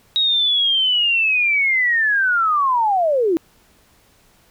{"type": "linear sweep", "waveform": "sine", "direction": "down", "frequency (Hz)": [3808, 309.9], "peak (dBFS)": -14, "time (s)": [0.16, 3.37], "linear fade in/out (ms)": 0, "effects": ["pink hiss -55 dBFS RMS until 4.5 s"]}